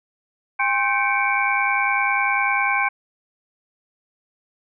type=tone cluster; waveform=sine; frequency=804 / 1060 / 1550 / 2228 / 2338 Hz; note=G5 / C6 / G6 / C#7 / D7; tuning=+44 / +22 / -20 / +8 / -8 cents; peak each=-24 dBFS; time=0.59-2.89 s; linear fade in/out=10 ms; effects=none